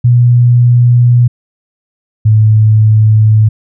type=tone pair in turn; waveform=sine; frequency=121.4 / 108.5 Hz; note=B2 / A2; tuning=-29 / -24 cents; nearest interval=major second; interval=195 cents; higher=first; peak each=-3 dBFS; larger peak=neither; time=0.04-1.28 / 2.25-3.49 s; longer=neither; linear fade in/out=10 ms; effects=none